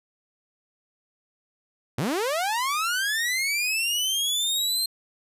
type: linear sweep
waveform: sawtooth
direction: up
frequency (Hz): 103.83 to 4186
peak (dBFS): -20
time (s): 1.98-4.86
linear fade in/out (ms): 5
effects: resampled to 32000 Hz